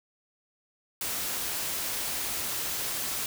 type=noise; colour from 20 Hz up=white; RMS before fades=-32 dBFS; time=1.01-3.26 s; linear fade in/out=2 ms; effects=none